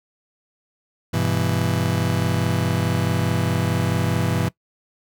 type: chord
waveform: 35% pulse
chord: E minor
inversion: first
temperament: just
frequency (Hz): 98.89 / 123.61 / 164.81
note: G2 / B2 / E3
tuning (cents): +16 / +2 / 0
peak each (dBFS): -22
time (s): 1.13-4.49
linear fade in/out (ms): 10
effects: noise-tail reverb RT60 0.1 s tail -20 dB re dry